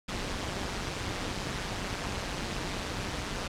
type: noise with amplitude modulation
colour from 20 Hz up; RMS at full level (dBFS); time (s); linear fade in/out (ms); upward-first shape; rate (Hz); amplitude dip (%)
pink; -31; 0.08-3.48; 10; sine; 190; 70
effects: low-pass 6000 Hz 12 dB/octave